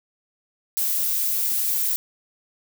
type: noise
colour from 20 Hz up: violet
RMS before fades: -23 dBFS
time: 0.77-1.96 s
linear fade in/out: 0 ms
effects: none